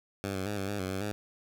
10% pulse tone with pitch steps, 98.4 / 94.7 / 103.7 / 97.1 / 102.4 / 93.4 / 95.7 / 103.9 Hz, G2 / F#2 / G#2 / G2 / G#2 / F#2 / G2 / G#2, +7 / +41 / -2 / -16 / -24 / +17 / -41 / +1 cents, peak -24 dBFS, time 0.24-1.12 s, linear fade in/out 0 ms, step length 110 ms, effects none

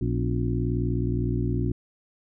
harmonic tone with a mistuned harmonic, 59.3 Hz, A#1, 30 cents sharp, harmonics 1 / 2 / 3 / 4 / 5 / 6, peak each -29 / -26 / -33 / -32 / -33 / -33 dBFS, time 0.01-1.72 s, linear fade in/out 5 ms, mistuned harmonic 4, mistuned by +120 cents, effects none

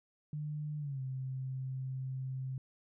sine tone with pitch glide, 150 to 131.34 Hz, D3 to C3, +37 to +7 cents, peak -36 dBFS, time 0.33-2.58 s, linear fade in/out 2 ms, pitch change -230 cents, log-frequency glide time 0.79-1.01 s, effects none

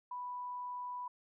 sine tone, 987.8 Hz, B5, in tune, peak -39 dBFS, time 0.11-1.08 s, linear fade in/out 5 ms, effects none

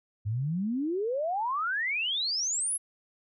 sine exponential sweep, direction up, 98.7 to 11175 Hz, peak -27 dBFS, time 0.25-2.78 s, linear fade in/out 20 ms, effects none

